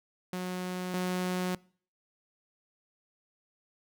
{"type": "tone pair in turn", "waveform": "sawtooth", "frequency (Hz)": [182.2, 182.2], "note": ["F#3", "F#3"], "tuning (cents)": [-26, -26], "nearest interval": "unison", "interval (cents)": 0, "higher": "neither", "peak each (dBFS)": [-29, -25], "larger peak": "second", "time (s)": [[0.33, 0.94], [0.94, 1.55]], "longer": "neither", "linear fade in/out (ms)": 2, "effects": ["noise-tail reverb RT60 0.5 s tail -24 dB re dry"]}